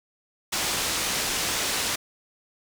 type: low-pass noise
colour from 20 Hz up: white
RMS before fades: -27 dBFS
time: 0.52-1.96 s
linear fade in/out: 10 ms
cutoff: 7400 Hz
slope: 12 dB/octave
effects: none